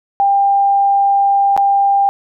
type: tone with dropouts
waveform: sine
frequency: 796 Hz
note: G5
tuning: 26 cents sharp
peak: -9 dBFS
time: 0.2-2.09 s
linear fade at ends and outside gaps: 0 ms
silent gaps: 1.565-1.576 s
effects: none